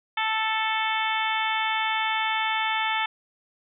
harmonic tone, 440 Hz, A4, in tune, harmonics 2 / 3 / 4 / 5 / 6 / 7 / 8, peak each -27 / -31 / -31 / -30 / -34 / -34 / -34 dBFS, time 0.17-3.06 s, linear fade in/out 5 ms, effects none

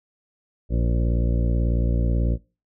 harmonic tone with a mistuned harmonic, 58.27 Hz, A#1, in tune, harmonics 1 / 2 / 3 / 4 / 5 / 6 / 8 / 9 / 10, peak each -20 / -26 / -30 / -32 / -34 / -36 / -38 / -39 / -40 dBFS, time 0.69-2.38 s, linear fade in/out 50 ms, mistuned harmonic 8, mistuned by -18 cents, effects noise-tail reverb RT60 0.3 s tail -20 dB re dry

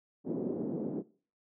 white band-pass noise, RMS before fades -35 dBFS, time 0.24-1.03 s, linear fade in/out 50 ms, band 180 to 390 Hz, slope 24 dB/octave, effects noise-tail reverb RT60 0.4 s tail -19 dB re dry

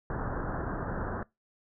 pink low-pass noise, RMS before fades -34 dBFS, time 0.1-1.23 s, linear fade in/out 2 ms, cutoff 1700 Hz, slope 96 dB/octave, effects noise-tail reverb RT60 0.2 s tail -22 dB re dry

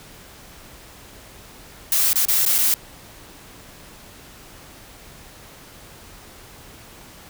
blue noise with dropouts, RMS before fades -18 dBFS, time 1.92-2.74 s, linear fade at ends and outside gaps 1 ms, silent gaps 2.131-2.157 / 2.253-2.284 / 2.452-2.461 / 2.582-2.586 s, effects pink hiss -44 dBFS RMS until 7.29 s

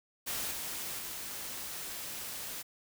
white noise with level steps, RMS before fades -36 / -39 / -41 dBFS, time 0.26-2.63 s, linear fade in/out 20 ms, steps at 0.51 / 0.99 s, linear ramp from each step 2 ms, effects none

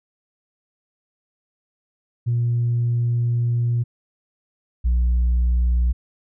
sine tone pair in turn, 119.1 / 60.42 Hz, A#2 / B1, +38 / -37 cents, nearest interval octave, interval 1175 cents, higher first, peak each -16 / -13 dBFS, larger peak second, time 2.26-3.84 / 4.84-5.93 s, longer first, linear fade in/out 20 ms, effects tanh soft clip ceiling -14 dBFS

